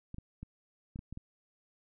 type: clicks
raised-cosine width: 5 ms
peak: -30 dBFS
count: 7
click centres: 0.144 / 0.184 / 0.43 / 0.959 / 0.991 / 1.126 / 1.174 s
effects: none